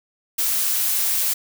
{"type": "noise", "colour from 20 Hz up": "blue", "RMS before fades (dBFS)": -21, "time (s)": [0.38, 1.34], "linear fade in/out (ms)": 10, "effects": []}